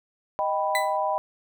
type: chord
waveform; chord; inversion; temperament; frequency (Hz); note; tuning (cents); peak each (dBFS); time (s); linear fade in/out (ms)
sine; Eb augmented; none; equal; 622.3 / 784 / 987.8; Eb5 / G5 / B5; 0 / 0 / 0; -27; 0.39-1.18; 0
type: tone with exponential decay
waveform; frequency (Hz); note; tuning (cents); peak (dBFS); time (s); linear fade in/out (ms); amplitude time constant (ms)
35% pulse; 2000; B6; +21; -19; 0.75-0.97; 1; 46
effects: none